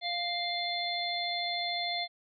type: harmonic tone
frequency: 698.5 Hz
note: F5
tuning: in tune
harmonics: 1 / 3 / 5 / 6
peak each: -35 / -37 / -36 / -36 dBFS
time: 0.01-2.08 s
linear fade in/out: 50 ms
effects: none